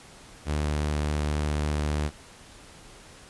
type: tone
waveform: sawtooth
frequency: 74.7 Hz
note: D2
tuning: 30 cents sharp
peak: -21 dBFS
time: 0.45-2.11 s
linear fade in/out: 50 ms
effects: pink hiss -49 dBFS RMS until 3.29 s + resampled to 24000 Hz